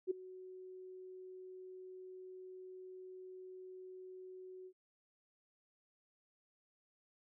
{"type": "tone with ADSR envelope", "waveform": "sine", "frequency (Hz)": 371.2, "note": "F#4", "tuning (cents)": 6, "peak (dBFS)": -30, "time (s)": [0.07, 4.73], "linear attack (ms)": 37, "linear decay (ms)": 10, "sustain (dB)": -19, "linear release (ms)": 66, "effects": []}